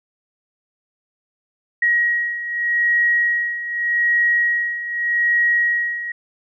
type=beating tone pair; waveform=sine; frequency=1897 / 1897.83 Hz; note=A#6 / A#6; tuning=+30 / +31 cents; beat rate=0.83 Hz; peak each=-22 / -17 dBFS; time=1.82-6.12 s; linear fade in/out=5 ms; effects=none